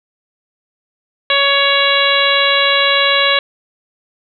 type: harmonic tone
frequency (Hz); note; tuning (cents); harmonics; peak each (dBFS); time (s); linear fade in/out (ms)
559; C#5; +14; 1 / 2 / 3 / 4 / 5 / 6 / 7; -18 / -18 / -18 / -18 / -18 / -18 / -18; 1.3-3.39; 2
effects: none